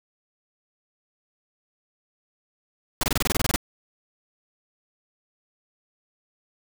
pink noise bursts, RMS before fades -22 dBFS, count 12, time 3.01-3.561 s, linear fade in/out 2 ms, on 23 ms, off 25 ms, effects none

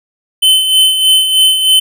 square tone with tremolo, 3055 Hz, G7, 45 cents flat, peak -5 dBFS, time 0.42-1.8 s, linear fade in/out 10 ms, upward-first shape sine, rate 3.2 Hz, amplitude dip 55%, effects none

